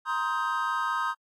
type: chord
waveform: triangle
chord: C minor seventh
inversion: third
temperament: just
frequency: 941.9 / 1046.5 / 1255.8 / 1569.8 Hz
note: Bb5 / C6 / Eb6 / G6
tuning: +18 / 0 / +16 / +2 cents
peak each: -31 / -30 / -28 / -31 dBFS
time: 0.05-1.15 s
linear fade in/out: 50 ms
effects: AAC 64 kbps